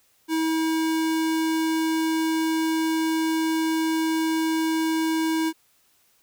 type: tone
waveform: square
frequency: 321.1 Hz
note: E4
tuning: 45 cents flat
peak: -22 dBFS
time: 0.28-5.53 s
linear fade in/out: 50 ms
effects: white hiss -63 dBFS RMS until 6.22 s